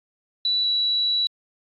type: tone pair in turn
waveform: sine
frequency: 3951 / 3926 Hz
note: B7 / B7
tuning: 0 / -11 cents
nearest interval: unison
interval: 11 cents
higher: first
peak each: -19 dBFS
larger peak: neither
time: 0.45-0.64 / 0.64-1.27 s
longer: second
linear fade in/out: 2 ms
effects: AAC 48 kbps